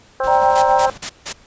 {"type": "harmonic tone", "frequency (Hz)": 263.9, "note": "C4", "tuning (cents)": 15, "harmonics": [2, 3, 4, 5, 6], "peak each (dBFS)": [-19, -23, -25, -27, -29], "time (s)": [0.2, 0.9], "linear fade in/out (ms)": 2}
{"type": "noise with tremolo", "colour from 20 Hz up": "pink", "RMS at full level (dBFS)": -34, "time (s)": [0.23, 0.98], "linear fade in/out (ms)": 10, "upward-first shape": "sine", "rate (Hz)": 11, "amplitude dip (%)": 35}
{"type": "chord", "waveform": "sine", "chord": "G minor", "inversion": "second", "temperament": "just", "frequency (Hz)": [588, 784, 940.8], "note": ["D5", "G5", "Bb5"], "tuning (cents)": [2, 0, 16], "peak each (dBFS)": [-20, -15, -17], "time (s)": [0.27, 0.87], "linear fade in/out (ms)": 10}
{"type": "noise bursts", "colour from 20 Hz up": "white", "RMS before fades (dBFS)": -24, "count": 4, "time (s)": [0.55, 1.33], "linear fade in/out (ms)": 10, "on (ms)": 75, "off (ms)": 160}
{"effects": ["pink hiss -49 dBFS RMS until 1.46 s", "resampled to 16000 Hz"]}